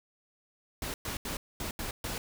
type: noise bursts at uneven times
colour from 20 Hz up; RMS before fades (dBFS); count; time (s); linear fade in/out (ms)
pink; -36; 6; 0.82-0.94 / 1.05-1.17 / 1.25-1.37 / 1.6-1.71 / 1.79-1.91 / 2.04-2.18; 2
effects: none